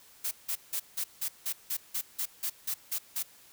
blue noise bursts, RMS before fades -32 dBFS, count 13, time 0.24-3.229 s, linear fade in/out 10 ms, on 73 ms, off 170 ms, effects white hiss -57 dBFS RMS until 3.52 s

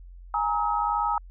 sine chord, Ab suspended second, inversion none, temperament equal with one note detuned, 830.6 / 932.3 / 1277.3 Hz, Ab5 / Bb5 / Eb6, 0 / 0 / +45 cents, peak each -27 dBFS, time 0.34-1.18 s, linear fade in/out 2 ms, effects added 44 Hz sine -42 dBFS peak until 1.3 s

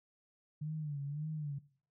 sine tone with vibrato, 148.3 Hz, D3, 17 cents sharp, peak -36 dBFS, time 0.61-1.59 s, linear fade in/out 10 ms, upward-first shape sine, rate 1.8 Hz, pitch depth 94 cents each way, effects noise-tail reverb RT60 0.5 s tail -19 dB re dry

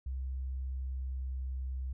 sine tone with pitch glide, 65.3 to 64.92 Hz, C2 to C2, -3 to -13 cents, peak -34 dBFS, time 0.06-1.93 s, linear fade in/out 5 ms, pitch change -10 cents, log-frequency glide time 0.68-1.3 s, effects none

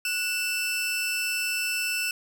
sawtooth tone pair together, 1471 / 2662 Hz, F#6 / E7, -11 / +16 cents, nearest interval minor seventh, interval 1027 cents, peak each -31 / -23 dBFS, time 0.05-2.11 s, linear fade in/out 2 ms, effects none

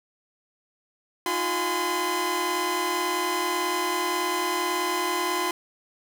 sawtooth tone cluster, 318.9 / 357.1 / 826 / 1021 Hz, D#4 / F4 / G#5 / C6, +43 / +39 / -10 / -43 cents, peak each -31 / -25 / -31 / -23 dBFS, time 1.26-5.51 s, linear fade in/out 2 ms, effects none

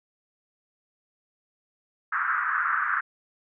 white band-pass noise, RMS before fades -26 dBFS, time 2.12-3.01 s, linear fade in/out 10 ms, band 1200 to 1600 Hz, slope 48 dB/octave, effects none

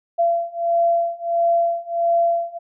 sine beating tone pair, 680 / 681.5 Hz, F5 / F5, -46 / -43 cents, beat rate 1.5 Hz, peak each -20 / -19 dBFS, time 0.18-2.59 s, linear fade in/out 20 ms, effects none

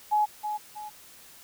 sine tone with echo, 844 Hz, G#5, 28 cents sharp, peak -20 dBFS, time 0.11-0.26 s, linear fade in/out 20 ms, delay 320 ms, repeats 2, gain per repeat -8 dB, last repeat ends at 0.9 s, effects white hiss -51 dBFS RMS until 1.43 s

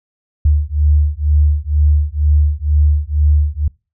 sine beating tone pair, 73.42 / 75.52 Hz, D2 / D2, 0 / +49 cents, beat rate 2.1 Hz, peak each -13 dBFS, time 0.45-3.68 s, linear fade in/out 5 ms, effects noise-tail reverb RT60 0.3 s tail -25 dB re dry

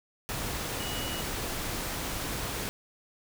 sine tone in noise, 2919 Hz, F#7, 24 cents flat, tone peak -39 dBFS, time 0.8-1.21 s, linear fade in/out 0 ms, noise pink, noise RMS -34 dBFS, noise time 0.29-2.69 s, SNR -8 dB, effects none

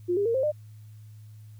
sine tone with pitch steps, 353.9 / 404.2 / 461.6 / 527.2 / 602.1 Hz, F4 / G#4 / A#4 / C5 / D5, +23 / -47 / -17 / +13 / +43 cents, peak -22 dBFS, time 0.08-0.52 s, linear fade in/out 20 ms, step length 88 ms, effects added 107 Hz sine -44 dBFS peak until 1.59 s + white hiss -66 dBFS RMS until 1.59 s

